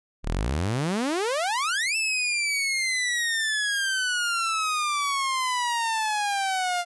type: exponential two-way sweep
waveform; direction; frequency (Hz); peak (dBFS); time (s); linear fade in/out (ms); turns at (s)
sawtooth; up then down; 33.14 to 2662 to 696; -20; 0.23-6.85; 50; 1.96
effects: resampled to 24000 Hz